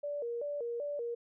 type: tone with vibrato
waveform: sine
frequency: 523.3 Hz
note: C5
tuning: in tune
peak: -34 dBFS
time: 0.03-1.15 s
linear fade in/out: 10 ms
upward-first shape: square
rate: 2.6 Hz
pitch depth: 180 cents each way
effects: none